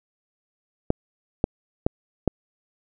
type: clicks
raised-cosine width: 2 ms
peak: -5 dBFS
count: 4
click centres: 0.904 / 1.441 / 1.865 / 2.277 s
effects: none